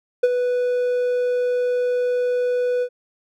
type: tone with ADSR envelope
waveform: triangle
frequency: 493.9 Hz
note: B4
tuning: in tune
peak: -8 dBFS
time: 0.23-2.89 s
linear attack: 8 ms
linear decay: 36 ms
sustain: -8 dB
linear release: 68 ms
effects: none